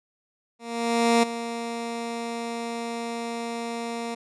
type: tone with ADSR envelope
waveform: 15% pulse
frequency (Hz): 233.1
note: A#3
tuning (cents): 0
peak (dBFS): -10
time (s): 0.59-4.15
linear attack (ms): 640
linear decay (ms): 9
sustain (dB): -13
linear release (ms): 10
effects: resampled to 22050 Hz